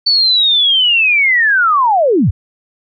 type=linear sweep; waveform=sine; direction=down; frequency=4528 to 61.2 Hz; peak=-8 dBFS; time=0.06-2.31 s; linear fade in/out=10 ms; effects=none